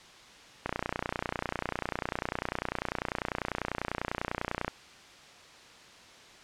click train, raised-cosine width 0.5 ms, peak -15 dBFS, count 122, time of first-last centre 0.66-4.68 s, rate 30.1 Hz, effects white hiss -52 dBFS RMS until 6.43 s + low-pass 5000 Hz 12 dB/octave

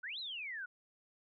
sine exponential two-way sweep, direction up then down, 1423 to 4186 to 1423 Hz, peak -40 dBFS, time 0.03-0.66 s, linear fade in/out 10 ms, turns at 0.19 s, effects none

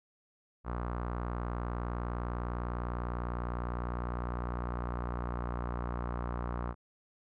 sawtooth tone with low-pass filter, 59.9 Hz, A#1, 48 cents sharp, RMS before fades -36 dBFS, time 0.64-6.75 s, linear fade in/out 50 ms, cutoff 1200 Hz, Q 3, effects none

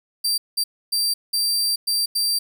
sawtooth tone bursts at uneven times, 4699 Hz, D8, in tune, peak -16 dBFS, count 6, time 0.24-0.38 / 0.57-0.64 / 0.92-1.14 / 1.33-1.76 / 1.87-2.06 / 2.15-2.39 s, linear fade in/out 10 ms, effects none

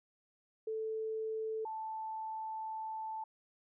sine tone pair in turn, 440 / 879 Hz, A4 / A5, 0 / -2 cents, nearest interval octave, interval 1198 cents, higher second, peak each -35 / -38 dBFS, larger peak first, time 0.67-1.65 / 1.65-3.24 s, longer second, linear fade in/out 5 ms, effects none

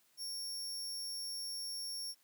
sawtooth tone, 5500 Hz, F8, 27 cents flat, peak -37 dBFS, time 0.17-2.15 s, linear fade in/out 50 ms, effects white hiss -71 dBFS RMS until 2.23 s + high-pass 150 Hz 12 dB/octave

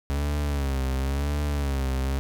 40% pulse tone with vibrato, 69.5 Hz, C#2, 5 cents sharp, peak -23 dBFS, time 0.1-2.19 s, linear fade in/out 0 ms, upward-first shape sine, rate 0.95 Hz, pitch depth 96 cents each way, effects none

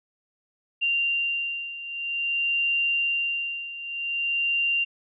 sine beating tone pair, 2777 / 2777.51 Hz, F7 / F7, -10 / -10 cents, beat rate 0.51 Hz, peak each -29 / -25 dBFS, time 0.81-4.85 s, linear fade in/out 20 ms, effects none

